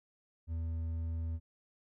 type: tone with hard clipping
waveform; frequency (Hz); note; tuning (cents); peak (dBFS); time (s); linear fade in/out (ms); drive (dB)
triangle; 81.9; E2; -11; -35; 0.47-1.4; 50; 7
effects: none